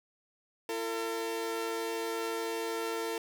sawtooth tone pair together, 338.6 / 452 Hz, E4 / A4, +46 / +47 cents, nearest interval perfect fourth, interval 501 cents, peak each -34 / -30 dBFS, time 0.69-3.18 s, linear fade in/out 2 ms, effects none

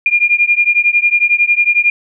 sine beating tone pair, 2408 / 2419 Hz, D7 / D#7, +43 / -49 cents, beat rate 11 Hz, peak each -12 dBFS, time 0.06-1.9 s, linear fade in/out 2 ms, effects none

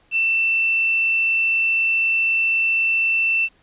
sine tone with quantisation, 2676 Hz, E7, 25 cents sharp, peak -16 dBFS, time 0.11-3.49 s, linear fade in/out 50 ms, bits 7, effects pink hiss -58 dBFS RMS until 3.62 s + resampled to 8000 Hz

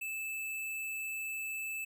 square tone, 2627 Hz, E7, 7 cents flat, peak -37 dBFS, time 0.01-1.85 s, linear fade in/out 10 ms, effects none

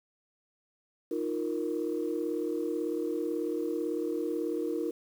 sine chord, Eb suspended second, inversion none, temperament equal, 311.1 / 349.2 / 466.2 Hz, Eb4 / F4 / Bb4, 0 / 0 / 0 cents, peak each -33 dBFS, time 1.11-4.91 s, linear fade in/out 5 ms, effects tanh soft clip ceiling -21 dBFS + 9-bit

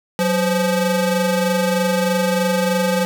35% pulse ring-modulated tone, 349.2 Hz, F4, in tune, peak -11 dBFS, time 0.19-3.05 s, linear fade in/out 0 ms, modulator 163 Hz, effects none

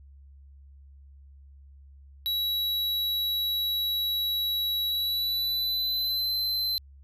square tone with pitch glide, 3900 to 4075 Hz, B7 to C8, -23 to -47 cents, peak -26 dBFS, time 2.26-6.78 s, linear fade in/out 0 ms, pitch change +76 cents, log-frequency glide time 4.87-6.35 s, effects added 69 Hz sine -48 dBFS peak until 7.03 s

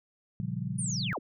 sine chord, G half-diminished seventh, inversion first, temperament equal with one note detuned, 116.54 / 138.59 / 174.61 / 197.36 Hz, Bb2 / Db3 / F3 / G3, 0 / 0 / 0 / +12 cents, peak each -36 / -36 / -36 / -38 dBFS, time 0.4-1.13 s, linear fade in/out 0 ms
sine linear sweep, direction down, 9640 to 122 Hz, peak -32 dBFS, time 0.78-1.19 s, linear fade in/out 10 ms
effects none

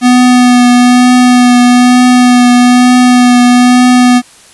square tone with vibrato, 247.2 Hz, B3, 2 cents sharp, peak -3 dBFS, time 0.01-4.22 s, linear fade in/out 50 ms, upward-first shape triangle, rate 1.1 Hz, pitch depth 18 cents each way, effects white hiss -38 dBFS RMS until 4.53 s + resampled to 24000 Hz

